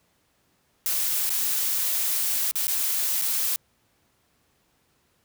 blue noise with dropouts, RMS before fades -25 dBFS, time 0.86-3.56 s, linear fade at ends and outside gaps 0 ms, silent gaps 1.294-1.303 / 2.512-2.556 / 2.67-2.68 / 3.215-3.221 s, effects pink hiss -67 dBFS RMS until 5.24 s + high-pass 60 Hz 12 dB/octave

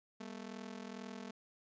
sawtooth ring-modulated tone, 220 Hz, A3, in tune, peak -38 dBFS, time 0.2-1.31 s, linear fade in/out 5 ms, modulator 21.1 Hz, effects resampled to 16000 Hz

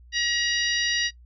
harmonic tone, 952 Hz, A#5, 36 cents sharp, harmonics 2 / 3 / 4 / 5 / 6, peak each -27 / -29 / -30 / -31 / -32 dBFS, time 0.12-1.11 s, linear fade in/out 50 ms, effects noise-tail reverb RT60 0.1 s tail -19 dB re dry + added 60 Hz sine -47 dBFS peak until 1.25 s

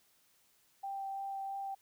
sine tone with vibrato, 784 Hz, G5, in tune, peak -37 dBFS, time 0.83-1.75 s, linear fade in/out 10 ms, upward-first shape sine, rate 3 Hz, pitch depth 8 cents each way, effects white hiss -70 dBFS RMS until 1.81 s

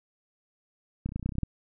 clicks, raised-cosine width 5 ms, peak -18 / -24 / -27 / -19 / -27 / -24 / -16 / -17 / -26 / -28 / -13 / -16 dBFS, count 12, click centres 1.06 / 1.091 / 1.121 / 1.16 / 1.196 / 1.228 / 1.26 / 1.292 / 1.322 / 1.354 / 1.384 / 1.433 s, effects none

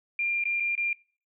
sine tone with dropouts, 2392 Hz, D7, 31 cents sharp, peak -25 dBFS, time 0.19-0.93 s, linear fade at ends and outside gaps 2 ms, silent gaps 0.439-0.454 / 0.6-0.604 / 0.753-0.777 s, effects noise-tail reverb RT60 0.4 s tail -22 dB re dry

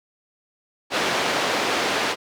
pink band-pass noise, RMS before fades -23 dBFS, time 0.9-2.16 s, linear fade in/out 50 ms, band 360 to 4400 Hz, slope 12 dB/octave, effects none

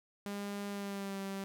sawtooth tone with pitch glide, 202.1 to 195.33 Hz, G#3 to G3, -47 to -6 cents, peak -34 dBFS, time 0.26-1.44 s, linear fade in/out 0 ms, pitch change -59 cents, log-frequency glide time 0.69-1.19 s, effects none

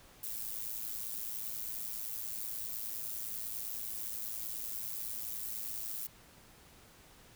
violet noise with amplitude modulation, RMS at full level -37 dBFS, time 0.23-6.07 s, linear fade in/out 5 ms, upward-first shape sine, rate 110 Hz, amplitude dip 70%, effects pink hiss -59 dBFS RMS until 7.35 s

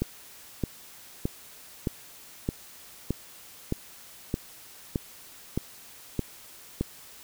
click train, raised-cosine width 3 ms, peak -13 dBFS, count 12, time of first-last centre 0.02-6.81 s, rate 1.62 Hz, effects white hiss -49 dBFS RMS until 7.23 s

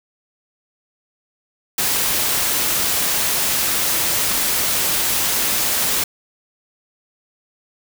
white noise, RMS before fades -19 dBFS, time 1.78-6.04 s, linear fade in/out 5 ms, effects none

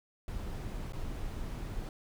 brown noise with dropouts, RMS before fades -38 dBFS, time 0.28-1.89 s, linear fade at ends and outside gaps 1 ms, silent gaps 0.923-0.933 s, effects none

